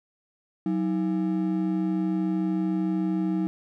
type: ring-modulated tone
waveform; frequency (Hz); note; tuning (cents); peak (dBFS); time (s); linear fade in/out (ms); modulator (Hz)
triangle; 252.1; B3; +36; -18; 0.66-3.47; 0; 66.6
effects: none